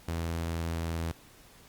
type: tone with pitch glide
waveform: sawtooth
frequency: 83.2 to 82.63 Hz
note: E2 to E2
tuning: +17 to +5 cents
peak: -27 dBFS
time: 0.08-1.12 s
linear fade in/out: 5 ms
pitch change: -12 cents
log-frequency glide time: 0.46-0.94 s
effects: pink hiss -56 dBFS RMS until 1.68 s + Opus 48 kbps

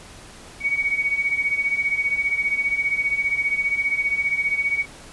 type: beating tone pair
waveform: sine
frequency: 2234 / 2249 Hz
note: C#7 / C#7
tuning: +13 / +24 cents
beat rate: 15 Hz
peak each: -25 / -21 dBFS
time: 0.6-4.86 s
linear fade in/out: 50 ms
effects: pink hiss -43 dBFS RMS until 5.12 s + resampled to 24000 Hz

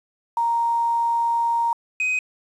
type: tone pair in turn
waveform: sine / triangle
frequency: 932.3 / 2511 Hz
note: A#5 / D#7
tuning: 0 / +15 cents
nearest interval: octave + perfect fourth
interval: 1715 cents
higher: second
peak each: -18 dBFS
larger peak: neither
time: 0.37-1.73 / 2-2.19 s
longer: first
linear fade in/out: 2 ms
effects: resampled to 24000 Hz + 8-bit

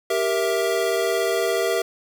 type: chord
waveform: square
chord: E diminished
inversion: first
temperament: equal with one note detuned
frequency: 392 / 468.9 / 659.3 Hz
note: G4 / Bb4 / E5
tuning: 0 / +10 / 0 cents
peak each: -25 dBFS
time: 0.1-1.82 s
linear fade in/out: 5 ms
effects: 9-bit

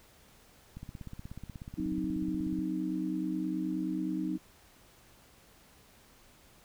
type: click train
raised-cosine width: 5 ms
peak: -30 dBFS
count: 31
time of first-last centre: 0.77-2.588 s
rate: 16.5 Hz
type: chord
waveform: sine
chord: C diminished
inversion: second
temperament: equal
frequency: 185 / 261.6 / 311.1 Hz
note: Gb3 / C4 / Eb4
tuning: 0 / 0 / 0 cents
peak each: -36 / -37 / -33 dBFS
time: 1.77-4.38 s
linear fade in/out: 20 ms
effects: pink hiss -60 dBFS RMS until 6.64 s

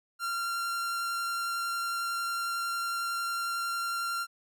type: tone with vibrato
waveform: 45% pulse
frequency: 1379 Hz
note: F6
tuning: 22 cents flat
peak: -30 dBFS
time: 0.19-4.27 s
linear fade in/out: 50 ms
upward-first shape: triangle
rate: 11 Hz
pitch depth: 9 cents each way
effects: none

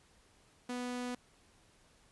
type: tone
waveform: sawtooth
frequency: 246.9 Hz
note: B3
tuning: in tune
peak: -33 dBFS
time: 0.69-1.15 s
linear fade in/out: 5 ms
effects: pink hiss -66 dBFS RMS until 2.11 s + resampled to 24000 Hz

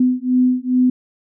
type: beating tone pair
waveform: sine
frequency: 251.2 / 253.6 Hz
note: B3 / B3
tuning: +30 / +46 cents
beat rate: 2.4 Hz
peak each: -16 dBFS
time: 0-0.9 s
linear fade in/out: 5 ms
effects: none

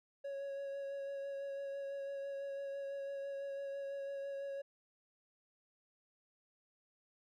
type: tone with vibrato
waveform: triangle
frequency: 554.4 Hz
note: C#5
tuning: in tune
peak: -38 dBFS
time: 0.24-4.62 s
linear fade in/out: 10 ms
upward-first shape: sine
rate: 6 Hz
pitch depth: 14 cents each way
effects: none

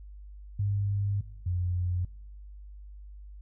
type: tone pair in turn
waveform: sine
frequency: 100.7 / 89.4 Hz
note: G2 / F2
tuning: +47 / +41 cents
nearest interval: major second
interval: 206 cents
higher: first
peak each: -25 / -26 dBFS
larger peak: first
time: 0.59-1.21 / 1.46-2.05 s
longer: first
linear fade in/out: 5 ms
effects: noise-tail reverb RT60 1.0 s tail -23 dB re dry + added 50 Hz sine -43 dBFS peak until 3.41 s

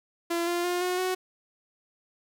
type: tone with pitch steps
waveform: sawtooth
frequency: 340.5 / 347.7 / 355 / 362.4 / 370 Hz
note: F4 / F4 / F4 / F#4 / F#4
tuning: -44 / -8 / +28 / -36 / 0 cents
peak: -22 dBFS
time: 0.3-1.15 s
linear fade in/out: 10 ms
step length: 170 ms
effects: none

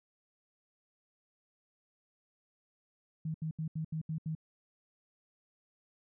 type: tone bursts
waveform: sine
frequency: 158.3 Hz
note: D#3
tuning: 30 cents sharp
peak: -33 dBFS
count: 7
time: 3.25-4.351 s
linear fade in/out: 5 ms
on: 93 ms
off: 75 ms
effects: none

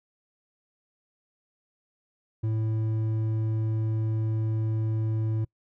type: tone with hard clipping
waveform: sine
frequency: 110 Hz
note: A2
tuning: in tune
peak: -26 dBFS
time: 2.43-5.45 s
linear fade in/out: 10 ms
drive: 6 dB
effects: noise-tail reverb RT60 0.1 s tail -25 dB re dry

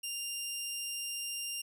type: tone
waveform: 15% pulse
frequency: 2794 Hz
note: F7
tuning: in tune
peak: -29 dBFS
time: 0.03-1.62 s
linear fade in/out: 10 ms
effects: none

